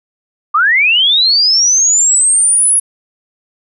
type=linear sweep; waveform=sine; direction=up; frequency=1142 to 10548 Hz; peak=-7 dBFS; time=0.54-2.8 s; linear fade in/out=10 ms; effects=none